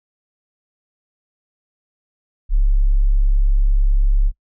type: tone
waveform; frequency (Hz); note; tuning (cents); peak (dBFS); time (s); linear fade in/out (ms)
sine; 34.51; C#1; -7; -11; 2.49-4.32; 50
effects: noise-tail reverb RT60 0.1 s tail -21 dB re dry

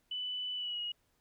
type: tone with pitch glide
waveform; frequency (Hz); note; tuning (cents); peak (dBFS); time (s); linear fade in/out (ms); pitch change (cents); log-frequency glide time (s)
sine; 2988 to 2893; F#7 to F#7; +16 to -40; -35; 0.11-0.92; 5; -56; 0.55-0.8
effects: pink hiss -75 dBFS RMS until 1.2 s

